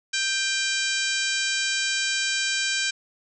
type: harmonic tone with a mistuned harmonic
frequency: 784 Hz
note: G5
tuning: in tune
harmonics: 2 / 3 / 4 / 5 / 6 / 7 / 8 / 9 / 10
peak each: -28 / -30 / -31 / -32 / -33 / -33 / -34 / -35 / -35 dBFS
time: 0.13-2.91 s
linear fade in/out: 10 ms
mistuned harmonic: 3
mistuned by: +35 cents
effects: none